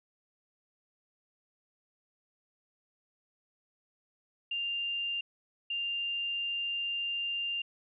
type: tone bursts at uneven times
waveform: sine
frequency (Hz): 2794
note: F7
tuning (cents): 0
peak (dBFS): -31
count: 2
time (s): 4.51-5.21 / 5.7-7.62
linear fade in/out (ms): 5
effects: none